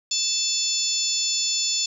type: harmonic tone with a mistuned harmonic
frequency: 880 Hz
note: A5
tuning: in tune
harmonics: 3 / 4 / 5 / 6 / 7 / 8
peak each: -35 / -29 / -28 / -27 / -33 / -26 dBFS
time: 0.11-1.86 s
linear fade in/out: 5 ms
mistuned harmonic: 4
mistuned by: -18 cents
effects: 9-bit